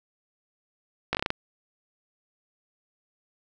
slowing click train, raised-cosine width 0.3 ms, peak -9 dBFS, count 7, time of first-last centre 1.13-1.304 s, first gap 18 ms, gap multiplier 1.19, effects none

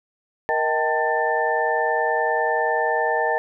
sine tone cluster, 468.7 / 629 / 780 / 890 / 1780 Hz, A#4 / D#5 / G5 / A5 / A6, +9 / +19 / -9 / +20 / +20 cents, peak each -25 dBFS, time 0.49-3.38 s, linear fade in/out 0 ms, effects none

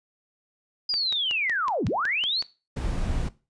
sine linear two-way sweep, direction down then up, 4978 to 76.5 to 4559 Hz, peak -23 dBFS, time 0.89-2.42 s, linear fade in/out 5 ms, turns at 1.87 s
click train, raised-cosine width 0.2 ms, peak -18 dBFS, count 9, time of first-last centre 0.94-2.424 s, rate 5.39 Hz
brown noise, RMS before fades -27 dBFS, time 2.76-3.29 s, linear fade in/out 10 ms
effects noise-tail reverb RT60 0.3 s tail -18 dB re dry + resampled to 22050 Hz

